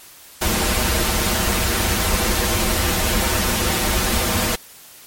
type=noise with comb filter; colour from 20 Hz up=pink; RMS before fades=-19 dBFS; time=0.41-4.56 s; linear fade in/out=10 ms; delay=7.1 ms; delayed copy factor=-0.8; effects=white hiss -43 dBFS RMS until 5.06 s + MP3 64 kbps